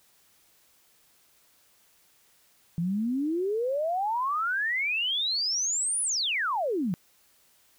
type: exponential two-way sweep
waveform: sine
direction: up then down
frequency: 163.2 to 10120 to 163.2 Hz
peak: -25 dBFS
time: 2.78-6.94 s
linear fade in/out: 0 ms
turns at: 6.02 s
effects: white hiss -63 dBFS RMS until 7.78 s